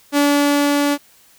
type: tone with level ramp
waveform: sawtooth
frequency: 287.6 Hz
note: D4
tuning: 36 cents flat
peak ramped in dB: -8 to -11 dBFS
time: 0.12-0.98 s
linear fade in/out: 50 ms
effects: white hiss -51 dBFS RMS until 1.38 s